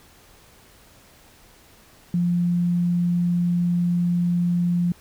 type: tone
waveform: sine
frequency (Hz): 174.61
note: F3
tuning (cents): 0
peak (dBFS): -18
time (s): 2.14-4.92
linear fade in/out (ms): 2
effects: pink hiss -52 dBFS RMS until 5 s